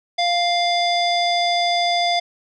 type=tone with low-pass filter; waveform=square; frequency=698.5 Hz; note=F5; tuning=in tune; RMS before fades=-19 dBFS; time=0.18-2.2 s; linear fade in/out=10 ms; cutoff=4300 Hz; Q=8.5; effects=none